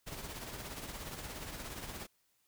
pink noise with tremolo, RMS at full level -42 dBFS, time 0.06-2.07 s, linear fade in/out 20 ms, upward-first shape triangle, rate 17 Hz, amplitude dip 55%, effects white hiss -75 dBFS RMS until 2.47 s

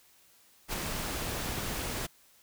pink noise with ADSR envelope, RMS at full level -32 dBFS, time 0.68-2.07 s, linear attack 47 ms, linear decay 18 ms, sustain -3 dB, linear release 14 ms, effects white hiss -62 dBFS RMS until 2.42 s

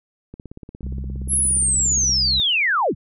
click train, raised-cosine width 3 ms, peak -23 dBFS, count 31, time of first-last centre 0.34-2.094 s, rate 17.1 Hz
harmonic tone, 65.7 Hz, C2, 8 cents sharp, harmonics 1 / 2 / 3, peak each -26 / -33 / -36 dBFS, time 0.83-2.4 s, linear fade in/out 0 ms
sine linear sweep, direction down, 11170 to 58.27 Hz, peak -16 dBFS, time 1.28-2.95 s, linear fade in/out 50 ms
effects none

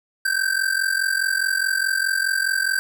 square ring-modulated tone, 1564 Hz, G6, 4 cents flat, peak -17 dBFS, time 0.25-2.79 s, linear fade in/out 0 ms, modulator 22.4 Hz, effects none

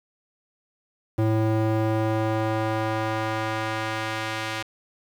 square tone with band-pass filter sweep, 110 Hz, A2, in tune, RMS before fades -25 dBFS, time 1.18-4.63 s, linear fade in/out 10 ms, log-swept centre 310 to 2500 Hz, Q 0.7, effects 8-bit

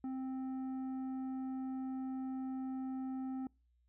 sine tone with tanh clipping, 262 Hz, C4, 2 cents sharp, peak -39 dBFS, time 0.04-3.47 s, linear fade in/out 2 ms, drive 8 dB, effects noise-tail reverb RT60 0.3 s tail -26 dB re dry + added 60 Hz sine -70 dBFS peak until 3.88 s

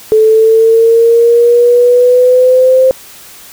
sine exponential sweep, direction up, 434.3 to 523.3 Hz, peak -3 dBFS, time 0.12-2.91 s, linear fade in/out 0 ms, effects white hiss -34 dBFS RMS until 3.52 s

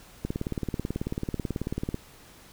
click train, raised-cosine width 3 ms, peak -16 dBFS, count 32, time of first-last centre 0.25-1.944 s, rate 18.3 Hz, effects pink hiss -52 dBFS RMS until 2.52 s

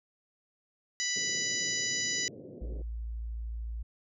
harmonic tone, 987.8 Hz, B5, in tune, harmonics 2 / 3 / 4 / 5 / 6 / 7, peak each -35 / -40 / -39 / -37 / -35 / -36 dBFS, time 1-2.28 s, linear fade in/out 0 ms
white band-pass noise, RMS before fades -47 dBFS, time 1.16-2.82 s, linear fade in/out 2 ms, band 100 to 530 Hz, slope 48 dB/octave
sine tone, 56.7 Hz, A#1, 47 cents flat, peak -34 dBFS, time 2.61-3.83 s, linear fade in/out 10 ms
effects none

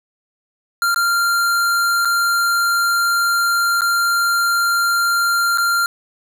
square tone with dropouts, 1389 Hz, F6, 10 cents flat, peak -15 dBFS, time 0.82-5.86 s, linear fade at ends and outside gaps 1 ms, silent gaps 0.945-0.96 / 2.049-2.054 / 3.809-3.818 / 5.575-5.582 s, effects none

